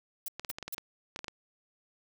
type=noise bursts; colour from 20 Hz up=violet; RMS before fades=-37 dBFS; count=3; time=0.26-0.746 s; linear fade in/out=2 ms; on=22 ms; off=210 ms
type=clicks; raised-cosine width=0.2 ms; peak=-21 dBFS; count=11; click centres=0.396 / 0.448 / 0.502 / 0.585 / 0.627 / 0.68 / 0.781 / 1.161 / 1.191 / 1.244 / 1.282 s
effects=none